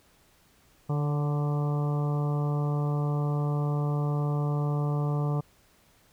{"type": "harmonic tone with a mistuned harmonic", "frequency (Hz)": 146.83, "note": "D3", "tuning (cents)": 0, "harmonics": [1, 2, 3, 4, 5, 6, 7, 8], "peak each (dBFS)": [-25, -38, -37, -41, -41, -44, -44, -43], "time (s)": [0.89, 5.41], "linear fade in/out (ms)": 10, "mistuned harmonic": 4, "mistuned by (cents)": -29, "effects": ["pink hiss -62 dBFS RMS until 6.12 s"]}